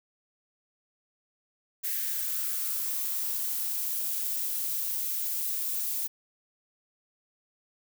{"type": "noise with high-pass filter sweep", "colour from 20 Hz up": "violet", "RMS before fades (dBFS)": -31, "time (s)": [1.83, 6.08], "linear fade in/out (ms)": 20, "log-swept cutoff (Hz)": [1800, 230], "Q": 3.5, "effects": []}